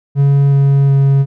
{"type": "tone with pitch steps", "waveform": "triangle", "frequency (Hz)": [140.1, 138.97, 137.85], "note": ["C#3", "C#3", "C#3"], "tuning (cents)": [19, 5, -9], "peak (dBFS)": -5, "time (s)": [0.15, 1.26], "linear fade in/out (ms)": 50, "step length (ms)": 370, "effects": []}